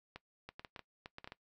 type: clicks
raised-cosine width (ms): 0.3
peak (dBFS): -30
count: 11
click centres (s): 0.16 / 0.49 / 0.595 / 0.648 / 0.762 / 0.793 / 1.059 / 1.184 / 1.244 / 1.275 / 1.321
effects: noise-tail reverb RT60 0.1 s tail -19 dB re dry